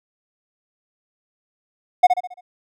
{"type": "tone with echo", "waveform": "triangle", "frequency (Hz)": 726, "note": "F#5", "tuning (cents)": -33, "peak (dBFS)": -4, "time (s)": [2.03, 2.07], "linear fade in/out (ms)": 10, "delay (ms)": 68, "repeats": 5, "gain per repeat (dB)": -7, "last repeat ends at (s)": 2.41, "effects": []}